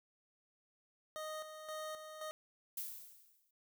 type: tone with tremolo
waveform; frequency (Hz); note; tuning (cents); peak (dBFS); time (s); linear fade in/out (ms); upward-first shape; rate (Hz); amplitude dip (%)
25% pulse; 621; D#5; -3; -38; 1.16-2.31; 0; square; 1.9; 55
type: noise with exponential decay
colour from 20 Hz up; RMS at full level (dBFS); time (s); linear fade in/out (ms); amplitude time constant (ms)
violet; -40; 2.77-3.51; 5; 160
effects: none